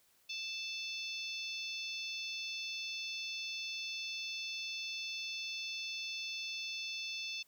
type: harmonic tone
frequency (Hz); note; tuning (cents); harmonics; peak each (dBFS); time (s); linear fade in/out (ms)
880; A5; 0; 3 / 4 / 5 / 6 / 7; -42 / -44 / -47 / -48 / -52; 0.29-7.43; 10
effects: white hiss -70 dBFS RMS until 7.47 s